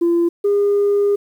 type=tone pair in turn; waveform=sine; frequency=341.4 / 406 Hz; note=F4 / G#4; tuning=-39 / -39 cents; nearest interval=minor third; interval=300 cents; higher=second; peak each=-11 / -11 dBFS; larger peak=neither; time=0.01-0.29 / 0.44-1.16 s; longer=second; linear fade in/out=10 ms; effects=tanh soft clip ceiling -10 dBFS + 8-bit